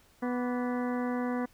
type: harmonic tone with a mistuned harmonic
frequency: 246.9 Hz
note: B3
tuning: in tune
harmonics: 1 / 2 / 3 / 4 / 5 / 6 / 7 / 8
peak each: -30 / -36 / -40 / -42 / -44 / -46 / -47 / -48 dBFS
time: 0.22-1.46 s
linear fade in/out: 10 ms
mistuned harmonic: 5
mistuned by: -93 cents
effects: pink hiss -63 dBFS RMS until 1.53 s